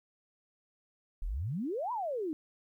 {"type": "exponential two-way sweep", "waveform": "sine", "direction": "up then down", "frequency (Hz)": [33.22, 1015, 293.8], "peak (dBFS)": -32, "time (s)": [1.22, 2.33], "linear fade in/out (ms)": 0, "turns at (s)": 1.92, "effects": ["12-bit"]}